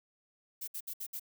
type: noise bursts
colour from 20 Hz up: violet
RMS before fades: -40 dBFS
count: 5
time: 0.61-1.197 s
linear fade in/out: 10 ms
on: 67 ms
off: 63 ms
effects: none